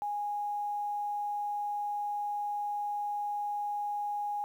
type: tone with quantisation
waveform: sine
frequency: 825 Hz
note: G#5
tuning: 12 cents flat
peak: -31 dBFS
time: 0.02-4.44 s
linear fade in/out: 0 ms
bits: 10
effects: none